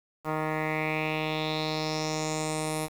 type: tone with low-pass filter sweep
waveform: 10% pulse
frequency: 155.56 Hz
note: D#3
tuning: in tune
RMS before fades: -30 dBFS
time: 0.24-2.89 s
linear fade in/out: 50 ms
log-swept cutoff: 1400 to 11000 Hz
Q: 3.9
effects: 8-bit